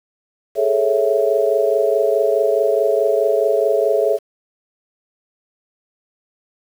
sine chord, A major seventh, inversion third, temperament equal, 415.3 / 440 / 554.4 / 659.3 Hz, G#4 / A4 / C#5 / E5, 0 / 0 / 0 / 0 cents, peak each -19 dBFS, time 0.55-4.19 s, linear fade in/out 50 ms, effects 7-bit

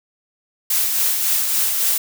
blue noise with tremolo, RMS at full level -17 dBFS, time 0.7-1.98 s, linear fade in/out 5 ms, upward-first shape triangle, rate 3.6 Hz, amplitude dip 40%, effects none

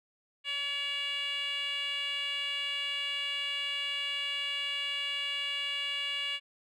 10% pulse tone with band-pass filter, 568 Hz, C#5, 42 cents sharp, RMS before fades -34 dBFS, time 0.44-6.4 s, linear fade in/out 50 ms, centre 2800 Hz, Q 4.1, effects none

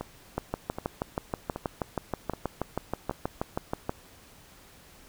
two click trains, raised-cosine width 1 ms, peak -14 / -19 dBFS, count 23 / 5, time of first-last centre 0.38-3.894 / 0.01-3.111 s, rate 6.26 / 1.29 Hz, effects pink hiss -54 dBFS RMS until 5.08 s

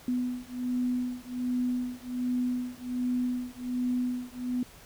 sine beating tone pair, 248 / 249.3 Hz, B3 / B3, +7 / +16 cents, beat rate 1.3 Hz, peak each -31 dBFS, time 0.08-4.63 s, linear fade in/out 2 ms, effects pink hiss -52 dBFS RMS until 4.85 s

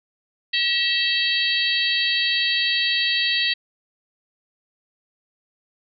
harmonic tone with a mistuned harmonic, 642 Hz, E5, 46 cents flat, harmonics 3 / 4 / 5 / 6 / 7, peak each -25 / -25 / -25 / -25 / -25 dBFS, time 0.53-3.54 s, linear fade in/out 10 ms, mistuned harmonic 4, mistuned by +55 cents, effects none

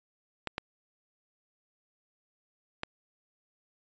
clicks, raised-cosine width 0.3 ms, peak -16 dBFS, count 3, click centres 0.473 / 0.581 / 2.834 s, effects resampled to 16000 Hz

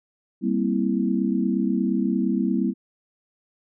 sine chord, C dominant seventh, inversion second, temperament equal, 196 / 233.1 / 261.6 / 329.6 Hz, G3 / Bb3 / C4 / E4, 0 / 0 / 0 / 0 cents, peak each -24 / -25 / -26 / -27 dBFS, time 0.41-2.74 s, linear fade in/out 50 ms, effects none

